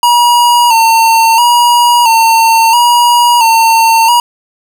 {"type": "tone with vibrato", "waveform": "square", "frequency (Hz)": 932.3, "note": "A#5", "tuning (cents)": 0, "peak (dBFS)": -5, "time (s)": [0.03, 4.2], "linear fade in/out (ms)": 2, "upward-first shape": "square", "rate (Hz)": 0.74, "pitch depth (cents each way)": 50, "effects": []}